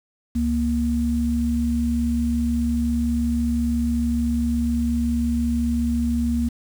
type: tone pair together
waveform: sine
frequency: 70.2 / 236.1 Hz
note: C#2 / A#3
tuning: +22 / +22 cents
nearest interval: octave + major sixth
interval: 2100 cents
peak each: -24 / -20 dBFS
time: 0.35-6.49 s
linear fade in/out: 10 ms
effects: 7-bit